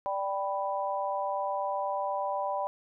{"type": "chord", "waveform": "sine", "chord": "G major", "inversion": "second", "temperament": "equal", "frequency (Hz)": [587.3, 784, 987.8], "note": ["D5", "G5", "B5"], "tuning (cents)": [0, 0, 0], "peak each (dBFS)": -33, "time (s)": [0.06, 2.67], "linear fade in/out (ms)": 0, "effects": []}